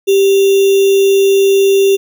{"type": "tone with sample-and-hold", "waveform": "sine", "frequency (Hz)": 392, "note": "G4", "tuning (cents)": 0, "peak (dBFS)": -6, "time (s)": [0.07, 1.97], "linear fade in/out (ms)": 20, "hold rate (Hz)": 3150, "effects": []}